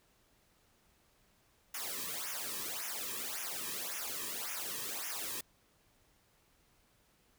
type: noise with flanger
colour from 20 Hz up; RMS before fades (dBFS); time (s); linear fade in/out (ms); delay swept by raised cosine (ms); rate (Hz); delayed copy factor
white; -40; 1.74-5.41; 5; 0.23 to 1.43; 1.8; -0.95
effects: pink hiss -70 dBFS RMS until 7.38 s

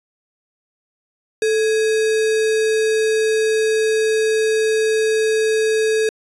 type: tone with sample-and-hold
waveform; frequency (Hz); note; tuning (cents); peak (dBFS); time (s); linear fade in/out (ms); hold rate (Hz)
sine; 438.2; A4; -7; -14; 1.42-6.09; 2; 2100
effects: resampled to 24000 Hz

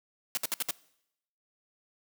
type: noise bursts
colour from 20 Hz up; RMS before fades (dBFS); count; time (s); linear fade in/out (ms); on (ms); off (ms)
white; -30; 5; 0.35-0.708; 0; 22; 62
effects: noise-tail reverb RT60 0.8 s tail -22 dB re dry + high-pass 200 Hz 12 dB/octave

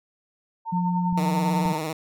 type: tone with tremolo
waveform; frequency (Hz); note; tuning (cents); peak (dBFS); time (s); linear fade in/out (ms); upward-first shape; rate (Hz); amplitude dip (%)
sine; 906; A#5; -50; -24; 0.65-1.8; 50; sine; 10; 60
type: tone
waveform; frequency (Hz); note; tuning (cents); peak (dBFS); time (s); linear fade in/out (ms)
sine; 177.8; F3; +31; -22; 0.72-1.73; 10
type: clicks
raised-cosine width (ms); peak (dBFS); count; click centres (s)
5; -25; 2; 1.127 / 1.657
type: tone with vibrato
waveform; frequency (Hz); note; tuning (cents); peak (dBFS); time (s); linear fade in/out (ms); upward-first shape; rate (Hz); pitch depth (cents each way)
10% pulse; 157.1; D#3; +17; -19; 1.17-1.93; 5; sine; 18; 63
effects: none

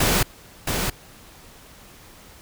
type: noise with echo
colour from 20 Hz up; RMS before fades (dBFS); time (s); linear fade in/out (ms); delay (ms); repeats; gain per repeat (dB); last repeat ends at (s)
pink; -19; 0-0.23; 5; 670; 1; -5; 0.9
effects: pink hiss -47 dBFS RMS until 2.41 s

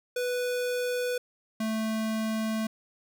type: tone pair in turn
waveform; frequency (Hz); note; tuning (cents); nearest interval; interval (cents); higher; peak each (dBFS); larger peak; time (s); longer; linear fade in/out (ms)
square; 493.9 / 220; B4 / A3; 0 / 0; octave + major second; 1400; first; -28; neither; 0.16-1.18 / 1.6-2.67; second; 5
effects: none

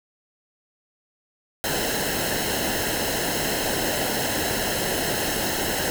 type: noise with comb filter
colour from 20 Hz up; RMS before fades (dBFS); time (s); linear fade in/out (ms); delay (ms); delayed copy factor
pink; -25; 1.64-5.9; 0; 0.85; -0.7
effects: none

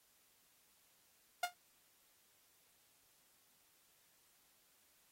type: tone with exponential decay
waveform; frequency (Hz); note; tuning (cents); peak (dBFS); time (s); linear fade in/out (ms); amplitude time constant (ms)
sawtooth; 711; F5; +31; -27; 1.43-1.54; 5; 22
effects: white hiss -72 dBFS RMS until 5.11 s + AAC 48 kbps

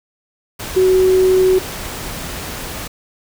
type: tone in noise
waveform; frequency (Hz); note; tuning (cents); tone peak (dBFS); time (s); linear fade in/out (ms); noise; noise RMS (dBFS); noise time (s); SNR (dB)
sine; 373.2; F#4; +15; -9; 0.76-1.59; 10; pink; -27; 0.59-2.88; +15
effects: none

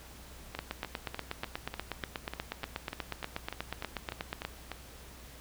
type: two click trains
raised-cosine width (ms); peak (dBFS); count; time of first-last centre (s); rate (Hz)
0.3; -18 / -21; 33 / 15; 0.59-4.45 / 0.55-4.717; 8.29 / 3.36
effects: added 61 Hz sine -52 dBFS peak until 5.4 s + pink hiss -52 dBFS RMS until 5.4 s

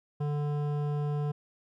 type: tone with hard clipping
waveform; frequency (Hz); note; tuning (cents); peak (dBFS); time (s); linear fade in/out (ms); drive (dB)
triangle; 146.83; D3; 0; -30; 0.2-1.32; 10; 17
effects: none

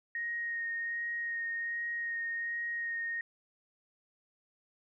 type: tone with vibrato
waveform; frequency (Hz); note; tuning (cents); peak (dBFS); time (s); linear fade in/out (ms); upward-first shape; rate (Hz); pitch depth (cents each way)
sine; 1864.7; A#6; 0; -33; 0.15-3.21; 2; sine; 1.3; 13
effects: none

